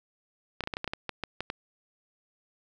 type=clicks; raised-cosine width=0.3 ms; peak=-16 dBFS; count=12; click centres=0.607 / 0.638 / 0.674 / 0.738 / 0.769 / 0.844 / 0.877 / 0.935 / 1.093 / 1.237 / 1.406 / 1.501 s; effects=none